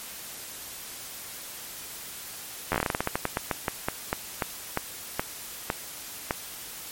slowing click train, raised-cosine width 0.5 ms, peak -9 dBFS, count 24, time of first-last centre 2.72-6.309 s, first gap 11 ms, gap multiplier 1.2, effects white hiss -40 dBFS RMS until 6.91 s + MP3 64 kbps

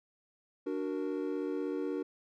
triangle chord, D augmented, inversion none, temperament equal, 293.7 / 370 / 466.2 Hz, D4 / F#4 / A#4, 0 / 0 / 0 cents, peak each -34 / -35 / -36 dBFS, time 0.66-2.03 s, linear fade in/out 10 ms, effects none

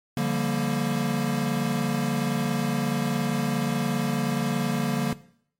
square chord, G minor seventh, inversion second, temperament equal with one note detuned, 144.81 / 174.61 / 196 / 233.1 Hz, D3 / F3 / G3 / Bb3, -24 / 0 / 0 / 0 cents, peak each -28 / -32 / -32 / -28 dBFS, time 0.17-5.13 s, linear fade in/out 2 ms, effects noise-tail reverb RT60 0.6 s tail -17 dB re dry + MP3 64 kbps

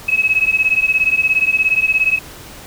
sine beating tone pair, 2558 / 2575 Hz, D#7 / E7, +47 / -41 cents, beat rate 17 Hz, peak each -15 dBFS, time 0.08-2.19 s, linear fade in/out 10 ms, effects pink hiss -36 dBFS RMS until 2.66 s

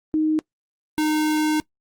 sine / square tone pair in turn, 311.1 / 307.3 Hz, D#4 / D#4, 0 / -21 cents, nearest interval unison, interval 21 cents, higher first, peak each -17 / -19 dBFS, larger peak first, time 0.14-0.39 / 0.98-1.6 s, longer second, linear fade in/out 0 ms, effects noise-tail reverb RT60 0.1 s tail -22 dB re dry + Opus 32 kbps

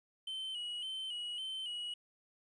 triangle tone with vibrato, 2998 Hz, F#7, 22 cents sharp, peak -37 dBFS, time 0.27-1.94 s, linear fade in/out 5 ms, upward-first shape square, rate 1.8 Hz, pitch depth 50 cents each way, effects resampled to 22050 Hz + 12-bit

